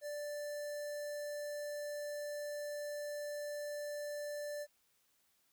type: tone with notch filter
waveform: square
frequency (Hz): 587.3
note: D5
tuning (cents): 0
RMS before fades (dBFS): -42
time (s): 0.01-4.67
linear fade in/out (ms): 50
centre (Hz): 2900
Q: 1.4
effects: white hiss -75 dBFS RMS until 5.52 s